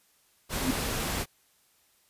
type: noise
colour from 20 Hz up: pink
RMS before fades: -31 dBFS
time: 0.49-1.26 s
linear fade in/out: 50 ms
type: tone with exponential growth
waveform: sine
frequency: 258.6 Hz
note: C4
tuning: 20 cents flat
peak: -21 dBFS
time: 0.54-0.71 s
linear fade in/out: 5 ms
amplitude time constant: 36 ms
effects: white hiss -66 dBFS RMS until 2.09 s + resampled to 32000 Hz